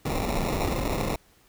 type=noise with sample-and-hold; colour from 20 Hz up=pink; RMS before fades=-27 dBFS; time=0.05-1.16 s; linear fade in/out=5 ms; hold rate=1575 Hz; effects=pink hiss -60 dBFS RMS until 1.48 s